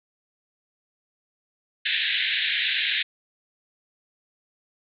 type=band-pass noise; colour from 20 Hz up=white; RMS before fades=-25 dBFS; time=1.85-3.03 s; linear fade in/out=10 ms; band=1600 to 3900 Hz; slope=96 dB/octave; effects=none